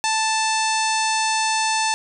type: harmonic tone with a mistuned harmonic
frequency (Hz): 880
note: A5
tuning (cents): 0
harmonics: 1 / 2 / 3 / 4 / 5 / 6 / 7 / 8 / 9 / 10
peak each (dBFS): -21 / -28 / -27 / -31 / -29 / -31 / -29 / -35 / -34 / -33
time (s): 0.04-1.94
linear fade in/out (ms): 0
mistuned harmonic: 4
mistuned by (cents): +26
effects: none